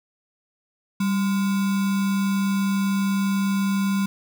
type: tone with sample-and-hold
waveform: sine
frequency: 196 Hz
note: G3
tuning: in tune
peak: -19 dBFS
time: 1-4.06 s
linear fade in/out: 5 ms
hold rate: 1225 Hz
effects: none